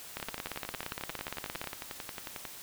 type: two click trains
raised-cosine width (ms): 0.3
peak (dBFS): -19 / -22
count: 27 / 26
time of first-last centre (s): 0.17-1.673 / 0.2-2.452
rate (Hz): 17.3 / 11.1
effects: white hiss -47 dBFS RMS until 2.62 s